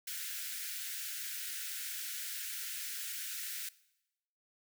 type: high-pass noise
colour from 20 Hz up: white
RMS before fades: -41 dBFS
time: 0.07-3.69 s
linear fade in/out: 5 ms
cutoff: 1400 Hz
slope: 96 dB/octave
effects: noise-tail reverb RT60 0.9 s tail -20 dB re dry